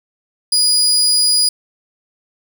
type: tone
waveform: 30% pulse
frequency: 4910 Hz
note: D#8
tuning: 24 cents flat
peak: -8 dBFS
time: 0.52-1.49 s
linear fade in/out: 5 ms
effects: none